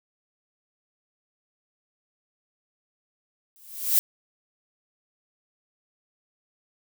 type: noise with exponential growth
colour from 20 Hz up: violet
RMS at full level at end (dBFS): -17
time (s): 3.56-3.99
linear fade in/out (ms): 0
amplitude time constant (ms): 93
effects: none